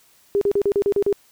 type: tone bursts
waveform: sine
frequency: 403.3 Hz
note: G4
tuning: 49 cents sharp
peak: -15 dBFS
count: 8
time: 0.35-1.127 s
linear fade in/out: 0 ms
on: 63 ms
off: 39 ms
effects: white hiss -56 dBFS RMS until 1.31 s